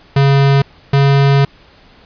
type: tone pair in turn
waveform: square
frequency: 138.59 / 139.1 Hz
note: C#3 / C#3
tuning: 0 / +6 cents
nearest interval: unison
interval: 6 cents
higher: second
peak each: -8 dBFS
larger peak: neither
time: 0.16-0.62 / 0.93-1.45 s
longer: second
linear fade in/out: 5 ms
effects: pink hiss -45 dBFS RMS until 2.05 s + resampled to 11025 Hz